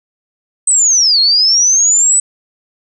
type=linear two-way sweep; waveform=sine; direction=down then up; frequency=8280 to 4206 to 8040 Hz; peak=-7 dBFS; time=0.67-2.2 s; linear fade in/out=5 ms; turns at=1.2 s; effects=none